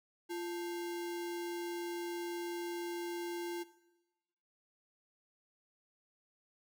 sine tone with sample-and-hold, 345.5 Hz, F4, 19 cents flat, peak -37 dBFS, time 0.29-3.64 s, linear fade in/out 20 ms, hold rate 1225 Hz, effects noise-tail reverb RT60 1.0 s tail -17 dB re dry

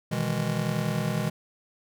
square chord, E major seventh, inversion second, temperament just, 123.61 / 154.51 / 164.81 / 206 Hz, B2 / D#3 / E3 / G#3, +2 / -12 / 0 / -14 cents, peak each -32 dBFS, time 0.11-1.3 s, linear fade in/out 10 ms, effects none

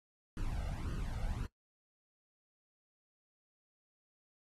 brown noise with flanger, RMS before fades -38 dBFS, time 0.37-1.46 s, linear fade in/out 0 ms, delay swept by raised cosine 0.65 to 1.45 ms, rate 1.8 Hz, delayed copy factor +0.75, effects noise-tail reverb RT60 0.1 s tail -17 dB re dry + AAC 32 kbps

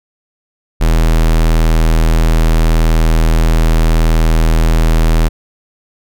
square tone, 40.4 Hz, E1, 34 cents flat, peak -8 dBFS, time 0.8-5.29 s, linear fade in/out 20 ms, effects none

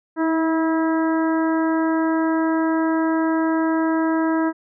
harmonic tone with a mistuned harmonic, 324 Hz, E4, 30 cents flat, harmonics 1 / 2 / 3 / 4 / 5 / 6, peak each -18 / -27 / -27 / -31 / -31 / -39 dBFS, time 0.16-4.53 s, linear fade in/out 50 ms, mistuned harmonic 1, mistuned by -16 cents, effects none

